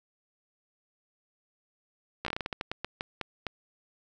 slowing click train, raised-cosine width 0.3 ms, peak -16 dBFS, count 15, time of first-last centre 2.25-3.467 s, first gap 14 ms, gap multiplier 1.25, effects none

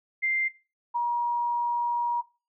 sine tone pair in turn, 2093 / 953.6 Hz, C7 / A#5, 0 / +39 cents, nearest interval octave + major second, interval 1361 cents, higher first, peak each -23 dBFS, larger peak neither, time 0.22-0.49 / 0.94-2.22 s, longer second, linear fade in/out 20 ms, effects noise-tail reverb RT60 0.3 s tail -18 dB re dry

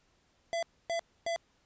square tone bursts, 673 Hz, E5, 36 cents sharp, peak -31 dBFS, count 3, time 0.53-1.361 s, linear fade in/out 0 ms, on 97 ms, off 270 ms, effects pink hiss -70 dBFS RMS until 1.65 s + resampled to 16000 Hz

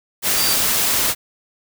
sine tone in noise, 4672 Hz, D8, 10 cents flat, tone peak -21 dBFS, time 0.35-0.57 s, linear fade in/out 50 ms, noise white, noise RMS -18 dBFS, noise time 0.22-1.15 s, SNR -6 dB, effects none

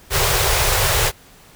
pink band-stop noise, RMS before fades -17 dBFS, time 0.1-1.12 s, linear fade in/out 50 ms, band 150 to 370 Hz, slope 96 dB/octave, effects pink hiss -47 dBFS RMS until 1.55 s

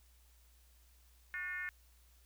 sine tone with frequency modulation, 1798 Hz, A6, 37 cents sharp, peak -38 dBFS, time 1.34-1.69 s, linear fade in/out 0 ms, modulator 340 Hz, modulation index 1.1, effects added 60 Hz sine -63 dBFS peak until 2.25 s + white hiss -70 dBFS RMS until 2.25 s

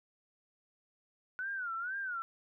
sine tone with vibrato, 1465 Hz, F#6, 18 cents flat, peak -35 dBFS, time 1.39-2.22 s, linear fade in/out 0 ms, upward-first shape sine, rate 2.1 Hz, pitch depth 160 cents each way, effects none

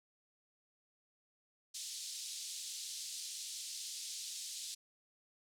pink band-pass noise, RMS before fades -45 dBFS, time 1.74-4.75 s, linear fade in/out 10 ms, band 3800 to 9400 Hz, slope 24 dB/octave, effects none

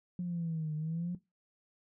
sine exponential two-way sweep, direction down then up, 180 to 151.8 to 180 Hz, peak -32 dBFS, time 0.19-1.15 s, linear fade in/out 2 ms, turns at 0.75 s, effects noise-tail reverb RT60 0.2 s tail -17 dB re dry + tanh soft clip ceiling -28 dBFS

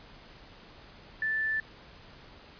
sine tone, 1760 Hz, A6, in tune, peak -27 dBFS, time 1.22-1.6 s, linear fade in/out 2 ms, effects pink hiss -52 dBFS RMS until 2.59 s + resampled to 11025 Hz

